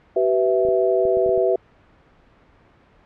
sine chord, E minor, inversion first, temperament equal with one note detuned, 381.9 / 493.9 / 659.3 Hz, G4 / B4 / E5, -45 / 0 / 0 cents, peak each -19 / -21 / -20 dBFS, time 0.16-1.56 s, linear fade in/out 5 ms
clicks, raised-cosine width 3 ms, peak -24 dBFS, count 7, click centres 0.651 / 0.687 / 1.053 / 1.171 / 1.262 / 1.292 / 1.377 s
effects pink hiss -54 dBFS RMS until 3.05 s + low-pass 2000 Hz 12 dB/octave

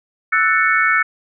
sine chord, F# minor seventh, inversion third, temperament equal with one note detuned, 1318.5 / 1480 / 1774.3 / 2217 Hz, E6 / F#6 / A6 / C#7, 0 / 0 / +14 / 0 cents, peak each -18 dBFS, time 0.32-1.03 s, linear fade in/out 10 ms, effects none

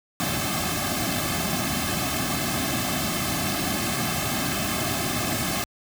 pink noise with comb filter, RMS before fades -26 dBFS, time 0.2-5.64 s, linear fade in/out 0 ms, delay 2.1 ms, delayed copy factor -0.95, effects high-pass 60 Hz 12 dB/octave

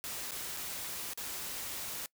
white noise with dropouts, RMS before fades -40 dBFS, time 0.04-2.06 s, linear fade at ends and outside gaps 0 ms, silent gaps 0.309-0.318 / 0.567-0.571 / 1.134-1.175 s, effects noise-tail reverb RT60 0.1 s tail -23 dB re dry

